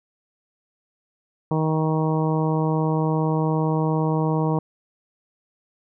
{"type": "harmonic tone", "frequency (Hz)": 157.4, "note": "D#3", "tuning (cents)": 20, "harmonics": [1, 2, 3, 4, 5, 6, 7], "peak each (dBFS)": [-21, -26, -27, -32, -32, -30, -35], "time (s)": [1.51, 4.59], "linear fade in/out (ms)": 2, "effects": []}